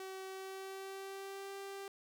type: tone with pitch glide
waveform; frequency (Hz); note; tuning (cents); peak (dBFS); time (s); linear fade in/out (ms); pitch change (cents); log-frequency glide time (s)
sawtooth; 380.8 to 393.5; F#4 to G4; +50 to +7; -40; 0-1.88; 2; +57; 0.26-1.53
effects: none